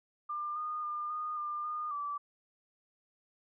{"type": "tone with pitch steps", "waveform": "sine", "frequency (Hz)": [1196, 1225, 1203, 1227, 1198, 1219, 1159], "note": ["D6", "D#6", "D6", "D#6", "D6", "D#6", "D6"], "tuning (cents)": [31, -27, 41, -25, 34, -36, -23], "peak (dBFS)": -34, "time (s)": [0.29, 2.18], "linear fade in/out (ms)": 10, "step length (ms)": 270, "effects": []}